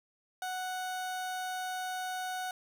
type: tone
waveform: 30% pulse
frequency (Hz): 740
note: F#5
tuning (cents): 0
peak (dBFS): -32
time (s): 0.42-2.51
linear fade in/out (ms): 2
effects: none